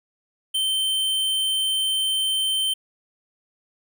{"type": "tone", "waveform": "square", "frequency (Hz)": 3105, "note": "G7", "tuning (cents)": -17, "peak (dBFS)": -21, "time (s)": [0.54, 2.74], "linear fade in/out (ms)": 10, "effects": []}